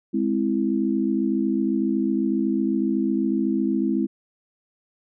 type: chord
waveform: sine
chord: Ab augmented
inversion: none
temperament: equal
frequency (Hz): 207.7 / 261.6 / 329.6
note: Ab3 / C4 / E4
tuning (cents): 0 / 0 / 0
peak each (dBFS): -24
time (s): 0.13-4.07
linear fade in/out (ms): 20
effects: none